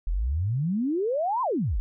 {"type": "exponential two-way sweep", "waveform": "sine", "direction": "up then down", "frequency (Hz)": [38.57, 1067, 38.57], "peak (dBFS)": -23, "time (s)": [0.07, 1.8], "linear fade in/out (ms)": 0, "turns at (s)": 1.42, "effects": []}